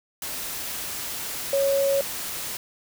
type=tone in noise; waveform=sine; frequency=553 Hz; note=C#5; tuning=4 cents flat; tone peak=-19 dBFS; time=1.53-2.01 s; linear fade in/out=2 ms; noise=white; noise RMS=-32 dBFS; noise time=0.22-2.57 s; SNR=+10 dB; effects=none